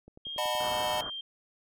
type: click train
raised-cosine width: 2 ms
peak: -36 dBFS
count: 6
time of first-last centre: 0.08-0.552 s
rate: 10.6 Hz
type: tone with pitch glide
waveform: sine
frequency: 3227 to 3175 Hz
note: G7 to G7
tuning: +50 to +21 cents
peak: -35 dBFS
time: 0.25-1.21 s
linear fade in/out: 5 ms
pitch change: -29 cents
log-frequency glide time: 0.5-0.64 s
type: chord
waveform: square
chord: B dominant seventh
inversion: first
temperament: equal with one note detuned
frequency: 610.9 / 740 / 880 / 987.8 Hz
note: D#5 / F#5 / A5 / B5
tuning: -32 / 0 / 0 / 0 cents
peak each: -33 / -36 / -36 / -35 dBFS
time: 0.38-1.01 s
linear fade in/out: 2 ms
type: low-pass noise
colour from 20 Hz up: white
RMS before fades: -41 dBFS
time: 0.6-1.1 s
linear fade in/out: 5 ms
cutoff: 1500 Hz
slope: 48 dB/octave
effects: MP3 96 kbps